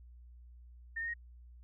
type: tone with pitch steps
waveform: sine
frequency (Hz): 1817 / 1845.6 / 1874.6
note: A#6 / A#6 / A#6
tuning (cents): -45 / -18 / +9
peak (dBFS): -35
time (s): 0.96-1.14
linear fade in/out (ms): 10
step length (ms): 60
effects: added 60 Hz sine -52 dBFS peak until 1.63 s